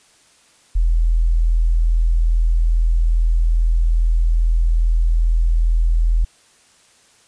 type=tone; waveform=sine; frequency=41.2 Hz; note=E1; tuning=in tune; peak=-12 dBFS; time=0.75-6.25 s; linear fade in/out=10 ms; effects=white hiss -53 dBFS RMS until 7.27 s + resampled to 22050 Hz